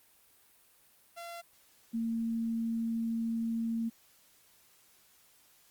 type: tone pair in turn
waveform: sawtooth / sine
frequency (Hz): 684 / 228.3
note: F5 / A#3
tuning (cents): -36 / -36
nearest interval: octave + perfect fifth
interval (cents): 1900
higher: first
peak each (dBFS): -38 / -30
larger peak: second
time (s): 1.16-1.42 / 1.93-3.9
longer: second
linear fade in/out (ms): 20
effects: white hiss -64 dBFS RMS until 5.7 s + Opus 32 kbps